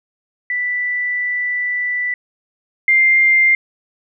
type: tone pair in turn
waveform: sine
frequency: 1975.5 / 2101 Hz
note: B6 / C7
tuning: 0 / +7 cents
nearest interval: minor second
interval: 107 cents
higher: second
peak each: -17 / -9 dBFS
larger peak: second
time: 0.5-2.14 / 2.88-3.55 s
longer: first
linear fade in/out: 2 ms
effects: none